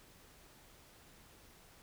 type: silence
effects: pink hiss -61 dBFS RMS until 1.82 s